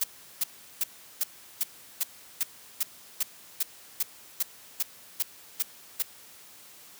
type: noise bursts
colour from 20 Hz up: blue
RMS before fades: -26 dBFS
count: 16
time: 0.01-6.024 s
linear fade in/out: 5 ms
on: 29 ms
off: 370 ms
effects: white hiss -51 dBFS RMS until 6.99 s + high-pass 80 Hz 12 dB/octave